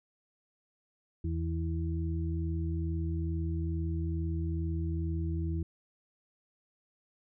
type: harmonic tone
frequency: 82.3 Hz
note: E2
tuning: 2 cents flat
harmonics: 1 / 2 / 4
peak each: -31 / -37 / -39 dBFS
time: 1.24-5.63 s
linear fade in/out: 5 ms
effects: none